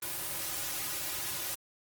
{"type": "noise with comb filter", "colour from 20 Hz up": "white", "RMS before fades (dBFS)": -36, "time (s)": [0.02, 1.55], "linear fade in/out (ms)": 5, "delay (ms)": 4.4, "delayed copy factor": -1, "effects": ["Opus 24 kbps"]}